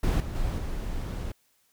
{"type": "noise with level steps", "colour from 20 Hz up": "brown", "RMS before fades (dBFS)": [-23, -33, -29, -32], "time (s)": [0.03, 1.32], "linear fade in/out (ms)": 5, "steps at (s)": [0.2, 0.35, 0.58], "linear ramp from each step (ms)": 2, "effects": ["white hiss -68 dBFS RMS until 1.72 s"]}